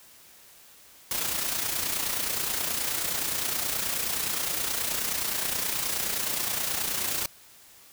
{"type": "noise with amplitude modulation", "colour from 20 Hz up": "white", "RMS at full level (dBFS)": -27, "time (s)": [1.11, 7.26], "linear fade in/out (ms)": 2, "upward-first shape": "sine", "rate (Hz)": 29.5, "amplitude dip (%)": 50, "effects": ["white hiss -53 dBFS RMS until 7.92 s"]}